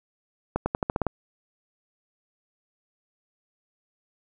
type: accelerating click train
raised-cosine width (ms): 1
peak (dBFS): -10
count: 8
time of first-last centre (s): 0.56-1.067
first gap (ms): 100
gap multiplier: 0.89
effects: none